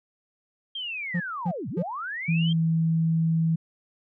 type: linear two-way sweep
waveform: sine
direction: down then up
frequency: 3229 to 100 to 3229 Hz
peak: -30 dBFS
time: 0.75-2.53 s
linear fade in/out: 5 ms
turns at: 1.69 s
type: tone bursts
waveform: triangle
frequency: 174.61 Hz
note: F3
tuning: in tune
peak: -21 dBFS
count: 3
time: 1.14-1.829 s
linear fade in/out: 10 ms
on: 63 ms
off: 250 ms
type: tone with pitch glide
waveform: sine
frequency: 164.81 to 163.01 Hz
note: E3 to E3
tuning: 0 to -19 cents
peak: -20 dBFS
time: 2.28-3.56 s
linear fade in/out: 10 ms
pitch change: -19 cents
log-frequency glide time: 2.46-2.6 s
effects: none